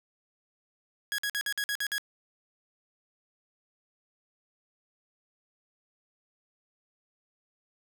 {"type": "tone bursts", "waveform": "sawtooth", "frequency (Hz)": 1661.2, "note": "G#6", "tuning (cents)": 0, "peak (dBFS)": -25, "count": 8, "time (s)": [1.12, 1.981], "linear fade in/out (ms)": 0, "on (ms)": 63, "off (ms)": 51, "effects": ["9-bit"]}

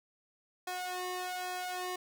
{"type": "tone with flanger", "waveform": "sawtooth", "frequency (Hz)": 364, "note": "F#4", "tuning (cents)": -28, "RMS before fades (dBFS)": -38, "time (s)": [0.67, 1.96], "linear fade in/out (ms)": 5, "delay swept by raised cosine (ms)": [1.2, 1.72], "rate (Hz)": 1.2, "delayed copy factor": 0.95, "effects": []}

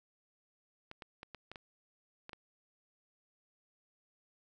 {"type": "clicks", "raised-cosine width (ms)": 0.3, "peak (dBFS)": -30, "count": 8, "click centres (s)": [0.914, 1.022, 1.231, 1.347, 1.516, 1.558, 2.294, 2.332], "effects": []}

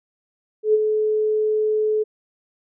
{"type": "tone with ADSR envelope", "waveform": "sine", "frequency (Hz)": 429.7, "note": "A4", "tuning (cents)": -41, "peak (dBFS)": -11, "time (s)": [0.63, 2.04], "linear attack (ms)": 110, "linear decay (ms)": 31, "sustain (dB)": -6, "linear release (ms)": 19, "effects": []}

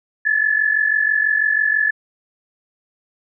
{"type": "tone pair together", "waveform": "sine", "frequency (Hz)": [1713.9, 1760], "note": ["A6", "A6"], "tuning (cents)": [-46, 0], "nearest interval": "unison", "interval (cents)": 46, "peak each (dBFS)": [-16, -19], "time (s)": [0.25, 1.91], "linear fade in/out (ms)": 10, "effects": []}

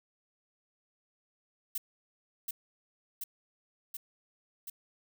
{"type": "noise with echo", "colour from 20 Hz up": "violet", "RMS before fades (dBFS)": -34, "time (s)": [1.75, 1.78], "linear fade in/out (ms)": 5, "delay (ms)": 730, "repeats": 4, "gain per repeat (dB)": -2, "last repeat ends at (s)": 4.7, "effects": []}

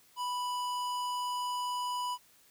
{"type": "tone with hard clipping", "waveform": "sine", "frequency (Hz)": 987.8, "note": "B5", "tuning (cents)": 0, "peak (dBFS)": -34, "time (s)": [0.16, 2.18], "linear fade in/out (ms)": 50, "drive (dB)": 17, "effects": ["white hiss -63 dBFS RMS until 2.5 s"]}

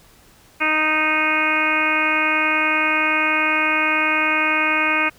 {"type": "harmonic tone", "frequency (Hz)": 310.2, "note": "D#4", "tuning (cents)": -5, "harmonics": [1, 2, 3, 4, 5, 6, 7, 8, 9], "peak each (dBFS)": [-27, -29, -27, -24, -24, -31, -22, -21, -32], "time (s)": [0.6, 5.1], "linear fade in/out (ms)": 20, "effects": ["pink hiss -51 dBFS RMS until 5.18 s"]}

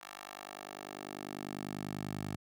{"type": "tone with high-pass filter sweep", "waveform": "10% pulse", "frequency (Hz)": 50.1, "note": "G1", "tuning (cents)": 38, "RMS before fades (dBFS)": -43, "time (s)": [0.01, 2.36], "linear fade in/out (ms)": 5, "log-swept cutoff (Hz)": [1100, 100], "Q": 1.1, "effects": []}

